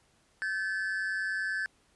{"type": "tone pair together", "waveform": "triangle", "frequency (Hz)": [1540, 1730.1], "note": ["G6", "A6"], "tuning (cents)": [-31, -30], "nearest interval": "major second", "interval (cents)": 201, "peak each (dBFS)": [-31, -31], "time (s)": [0.42, 1.66], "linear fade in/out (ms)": 0, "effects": ["pink hiss -67 dBFS RMS until 1.95 s", "resampled to 24000 Hz"]}